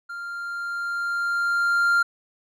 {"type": "tone with level ramp", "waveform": "triangle", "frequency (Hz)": 1394, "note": "F6", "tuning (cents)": -4, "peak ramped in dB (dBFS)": [-30, -14], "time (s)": [0.09, 2.03], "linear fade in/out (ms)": 10, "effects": []}